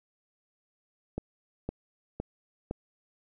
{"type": "click train", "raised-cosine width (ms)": 2, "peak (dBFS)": -19, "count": 4, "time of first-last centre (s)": [1.18, 2.711], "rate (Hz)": 1.96, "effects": []}